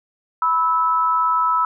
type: tone pair together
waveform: sine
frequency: 988 / 1305.8 Hz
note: B5 / E6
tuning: 0 / -17 cents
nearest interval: perfect fourth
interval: 483 cents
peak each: -19 / -17 dBFS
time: 0.42-1.65 s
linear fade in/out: 2 ms
effects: none